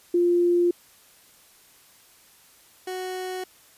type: tone pair in turn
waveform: sine / 30% pulse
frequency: 349.2 / 370 Hz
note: F4 / F#4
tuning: 0 / 0 cents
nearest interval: minor second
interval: 100 cents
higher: second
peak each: -17 / -27 dBFS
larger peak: first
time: 0.14-0.71 / 2.87-3.44 s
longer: neither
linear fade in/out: 5 ms
effects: white hiss -55 dBFS RMS until 3.77 s + resampled to 32000 Hz